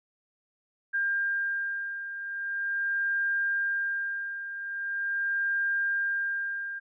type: beating tone pair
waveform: sine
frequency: 1600 / 1600.42 Hz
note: G6 / G6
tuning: +35 / +35 cents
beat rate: 0.42 Hz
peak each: -34 / -28 dBFS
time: 0.93-6.8 s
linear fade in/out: 20 ms
effects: none